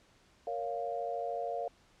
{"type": "chord", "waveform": "sine", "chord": "Bb minor", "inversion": "none", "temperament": "just", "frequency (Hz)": [466.2, 559.4, 699.2], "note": ["Bb4", "Db5", "F5"], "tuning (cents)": [0, 16, 2], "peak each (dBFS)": [-39, -39, -36], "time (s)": [0.47, 1.68], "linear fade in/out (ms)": 2, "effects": ["pink hiss -65 dBFS RMS until 2 s", "low-pass 7000 Hz 12 dB/octave"]}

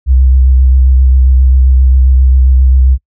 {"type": "tone with vibrato", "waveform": "sine", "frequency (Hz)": 64.7, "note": "C2", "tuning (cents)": -19, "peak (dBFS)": -3, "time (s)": [0.06, 2.98], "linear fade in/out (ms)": 50, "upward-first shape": "sine", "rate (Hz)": 7.5, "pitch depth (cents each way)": 28, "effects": ["noise-tail reverb RT60 0.1 s tail -26 dB re dry"]}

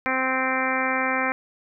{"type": "harmonic tone", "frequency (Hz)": 260.6, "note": "C4", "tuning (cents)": -7, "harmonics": [1, 2, 3, 4, 5, 6, 7, 8, 9], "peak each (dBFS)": [-30, -30, -30, -30, -30, -30, -30, -30, -30], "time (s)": [0.06, 1.32], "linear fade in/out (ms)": 0, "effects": []}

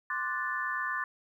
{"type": "chord", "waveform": "sine", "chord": "D dominant seventh", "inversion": "third", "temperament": "equal", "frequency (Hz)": [1046.5, 1174.7, 1480, 1760], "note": ["C6", "D6", "F#6", "A6"], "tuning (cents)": [0, 0, 0, 0], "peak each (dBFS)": [-37, -37, -38, -33], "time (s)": [0.1, 1.04], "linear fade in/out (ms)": 2, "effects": ["11-bit"]}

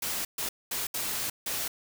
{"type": "noise bursts at uneven times", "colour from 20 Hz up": "white", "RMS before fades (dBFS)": -32, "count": 5, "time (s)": [[0.02, 0.25], [0.38, 0.49], [0.71, 0.87], [0.94, 1.3], [1.46, 1.68]], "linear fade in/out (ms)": 5, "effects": []}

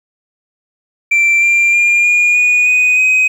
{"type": "tone with pitch steps", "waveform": "sine", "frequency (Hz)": [2349, 2376, 2404, 2432, 2460, 2489, 2518], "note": ["D7", "D7", "D7", "D#7", "D#7", "D#7", "D#7"], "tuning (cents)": [0, 20, 40, -40, -20, 0, 20], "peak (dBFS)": -5, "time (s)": [1.11, 3.28], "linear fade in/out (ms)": 10, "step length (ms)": 310, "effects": ["tanh soft clip ceiling -7 dBFS", "7-bit"]}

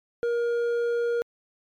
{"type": "tone with hard clipping", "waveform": "sine", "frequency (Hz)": 472.6, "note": "A#4", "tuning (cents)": 24, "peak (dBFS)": -24, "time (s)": [0.23, 1.22], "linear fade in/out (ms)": 0, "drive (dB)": 5, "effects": ["MP3 96 kbps"]}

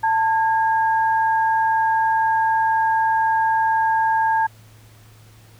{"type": "tone pair together", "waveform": "sine", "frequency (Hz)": [889, 1633.3], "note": ["A5", "G#6"], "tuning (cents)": [18, -29], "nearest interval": "major seventh", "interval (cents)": 1053, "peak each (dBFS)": [-16, -24], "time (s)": [0.03, 4.47], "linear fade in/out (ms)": 10, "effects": ["added 109 Hz sine -46 dBFS peak until 5.59 s", "pink hiss -52 dBFS RMS until 5.59 s"]}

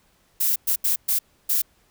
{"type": "noise bursts at uneven times", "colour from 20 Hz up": "violet", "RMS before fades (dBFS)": -21, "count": 5, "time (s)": [[0.4, 0.56], [0.67, 0.76], [0.84, 0.96], [1.08, 1.19], [1.49, 1.62]], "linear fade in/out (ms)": 10, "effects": ["pink hiss -62 dBFS RMS until 1.9 s"]}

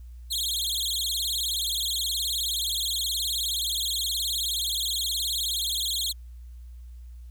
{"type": "tone with vibrato", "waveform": "sawtooth", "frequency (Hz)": 3700, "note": "A#7", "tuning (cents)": -14, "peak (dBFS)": -23, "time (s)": [0.3, 6.13], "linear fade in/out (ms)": 20, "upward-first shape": "sine", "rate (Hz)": 19, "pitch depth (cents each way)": 260, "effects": ["added 60 Hz sine -40 dBFS peak until 7.3 s", "white hiss -68 dBFS RMS until 7.3 s"]}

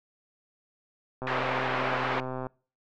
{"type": "click train", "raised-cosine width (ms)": 1, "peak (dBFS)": -21, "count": 162, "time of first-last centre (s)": [1.22, 2.468], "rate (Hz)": 129}
{"type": "band-pass noise", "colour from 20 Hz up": "pink", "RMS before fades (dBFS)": -30, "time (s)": [1.27, 2.2], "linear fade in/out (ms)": 0, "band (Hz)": [660, 2000], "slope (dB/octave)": 12}
{"effects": ["noise-tail reverb RT60 0.4 s tail -25 dB re dry", "low-pass 4000 Hz 12 dB/octave"]}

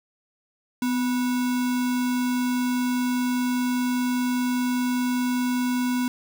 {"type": "tone with sample-and-hold", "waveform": "sine", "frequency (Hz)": 250, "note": "B3", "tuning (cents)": 21, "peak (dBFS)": -21, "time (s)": [0.82, 6.08], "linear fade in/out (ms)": 2, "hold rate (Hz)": 1225, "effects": []}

